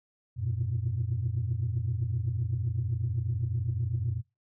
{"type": "tone cluster", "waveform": "sine", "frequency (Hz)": [90.4, 102.4, 118, 125.8], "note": ["F#2", "G#2", "A#2", "B2"], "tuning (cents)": [-40, -24, 22, 32], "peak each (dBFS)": [-32, -38, -30, -34], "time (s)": [0.36, 4.22], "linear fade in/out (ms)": 50, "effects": ["noise-tail reverb RT60 0.2 s tail -18 dB re dry", "tanh soft clip ceiling -21 dBFS"]}